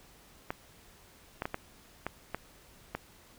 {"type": "clicks", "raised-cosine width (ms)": 0.5, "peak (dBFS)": -18, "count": 7, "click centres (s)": [0.505, 1.421, 1.455, 1.544, 2.066, 2.346, 2.95], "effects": ["pink hiss -58 dBFS RMS until 3.38 s"]}